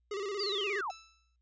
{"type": "tone with vibrato", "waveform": "square", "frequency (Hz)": 401.5, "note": "G4", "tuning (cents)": 41, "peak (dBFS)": -35, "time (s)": [0.11, 0.81], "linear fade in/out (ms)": 5, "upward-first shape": "square", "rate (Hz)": 17, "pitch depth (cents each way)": 70}
{"type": "linear sweep", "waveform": "sine", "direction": "down", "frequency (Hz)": [4884, 679], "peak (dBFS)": -33, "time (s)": [0.39, 0.91], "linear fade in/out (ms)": 5}
{"type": "tone with exponential decay", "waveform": "10% pulse", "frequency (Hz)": 1318.5, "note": "E6", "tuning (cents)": 0, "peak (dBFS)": -36, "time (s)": [0.9, 1.36], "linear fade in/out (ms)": 1, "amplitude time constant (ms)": 100}
{"effects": ["added 60 Hz sine -70 dBFS peak until 1.41 s", "resampled to 16000 Hz"]}